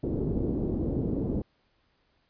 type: low-pass noise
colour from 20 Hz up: white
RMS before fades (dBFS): -29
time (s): 0.03-1.42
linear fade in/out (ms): 5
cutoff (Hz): 380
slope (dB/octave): 24
effects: pink hiss -70 dBFS RMS until 2.29 s + resampled to 11025 Hz